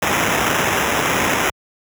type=noise with sample-and-hold; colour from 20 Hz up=violet; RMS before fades=-18 dBFS; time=0.02-1.5 s; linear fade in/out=5 ms; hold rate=4410 Hz; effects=high-pass 80 Hz 12 dB/octave